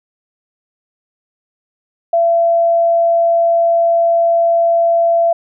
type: tone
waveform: sine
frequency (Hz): 675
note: E5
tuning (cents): +41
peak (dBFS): -9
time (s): 2.13-5.33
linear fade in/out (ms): 5
effects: none